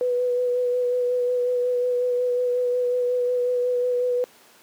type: tone with vibrato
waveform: sine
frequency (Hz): 493.9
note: B4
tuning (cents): 0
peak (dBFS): -19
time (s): 0.01-4.24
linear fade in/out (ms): 0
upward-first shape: sine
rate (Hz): 5.5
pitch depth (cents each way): 18
effects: pink hiss -52 dBFS RMS until 4.62 s + high-pass 300 Hz 12 dB/octave